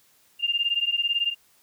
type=beating tone pair; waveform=sine; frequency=2794 / 2812 Hz; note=F7 / F7; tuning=0 / +11 cents; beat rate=18 Hz; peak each=-25 dBFS; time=0.39-1.35 s; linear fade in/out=50 ms; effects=white hiss -61 dBFS RMS until 1.62 s